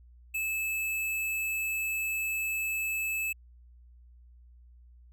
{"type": "tone", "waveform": "square", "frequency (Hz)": 2610, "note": "E7", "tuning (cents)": -18, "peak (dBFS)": -30, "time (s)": [0.34, 3.33], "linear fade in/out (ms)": 10, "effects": ["added 60 Hz sine -52 dBFS peak until 5.12 s"]}